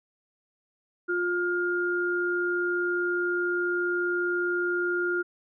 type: tone pair together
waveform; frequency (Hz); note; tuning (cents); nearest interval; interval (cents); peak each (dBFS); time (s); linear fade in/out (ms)
sine; 353.1 / 1412.4; F4 / F6; +19 / +19; 2 octaves; 2400; -27; 1.08-5.23; 20
effects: none